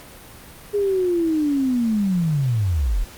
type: linear sweep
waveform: sine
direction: down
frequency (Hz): 415.3 to 32.7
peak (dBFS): -17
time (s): 0.73-3.05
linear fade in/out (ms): 20
effects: pink hiss -42 dBFS RMS until 3.17 s + Opus 48 kbps